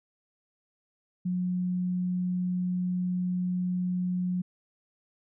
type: tone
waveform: sine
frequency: 180.7 Hz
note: F#3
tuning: 41 cents flat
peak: -26 dBFS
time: 1.25-4.42 s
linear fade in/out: 10 ms
effects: none